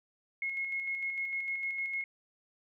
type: tone with tremolo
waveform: sine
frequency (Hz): 2167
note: C#7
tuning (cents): -40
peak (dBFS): -31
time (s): 0.42-2.04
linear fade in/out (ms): 2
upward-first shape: square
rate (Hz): 6.6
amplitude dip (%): 35
effects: none